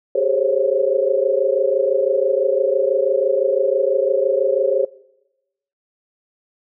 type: tone cluster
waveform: sine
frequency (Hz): 391.1 / 424.4 / 528 / 554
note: G4 / G#4 / C5 / C#5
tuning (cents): -4 / +38 / +16 / -1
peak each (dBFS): -22 / -23 / -19 / -19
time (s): 0.15-4.85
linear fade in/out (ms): 5
effects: noise-tail reverb RT60 0.9 s tail -20 dB re dry